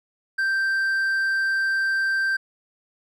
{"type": "tone with hard clipping", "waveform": "sine", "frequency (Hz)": 1568, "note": "G6", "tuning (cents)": 0, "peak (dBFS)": -21, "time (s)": [0.38, 2.37], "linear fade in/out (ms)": 10, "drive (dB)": 3, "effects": []}